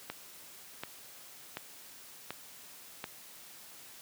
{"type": "click train", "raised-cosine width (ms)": 0.3, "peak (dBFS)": -21, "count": 5, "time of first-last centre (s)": [0.1, 3.041], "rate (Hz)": 1.36, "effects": ["white hiss -52 dBFS RMS until 4.01 s", "high-pass 100 Hz 12 dB/octave"]}